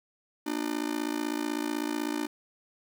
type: tone with amplitude modulation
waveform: 45% pulse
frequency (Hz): 300.5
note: D4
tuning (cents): +40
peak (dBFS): -25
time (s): 0.46-2.27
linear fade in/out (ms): 10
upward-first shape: sine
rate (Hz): 56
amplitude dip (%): 100
effects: 9-bit